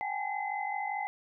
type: tone cluster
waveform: sine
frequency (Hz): 762 / 815 / 860 / 2047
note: G5 / G#5 / A5 / C7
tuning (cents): -49 / -33 / -40 / -38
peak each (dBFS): -39 / -35 / -38 / -38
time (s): 0.01-1.07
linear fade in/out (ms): 0
effects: none